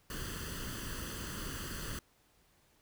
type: noise with comb filter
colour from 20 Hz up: pink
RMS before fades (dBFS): -41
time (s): 0.1-1.99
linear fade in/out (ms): 2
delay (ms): 0.65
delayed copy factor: +0.75
effects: pink hiss -69 dBFS RMS until 2.81 s